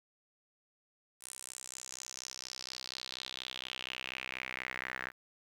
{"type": "tone with band-pass filter sweep", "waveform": "sawtooth", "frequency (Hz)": 64.2, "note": "C2", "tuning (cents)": -32, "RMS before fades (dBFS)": -44, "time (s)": [1.2, 5.12], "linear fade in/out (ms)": 50, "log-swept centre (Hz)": [9400, 1700], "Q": 4.2, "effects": ["10-bit"]}